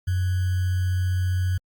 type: tone with sample-and-hold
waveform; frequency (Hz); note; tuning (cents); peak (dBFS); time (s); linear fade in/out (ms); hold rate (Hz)
sine; 91.5; F#2; -19; -20; 0.07-1.58; 10; 1575
effects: Opus 48 kbps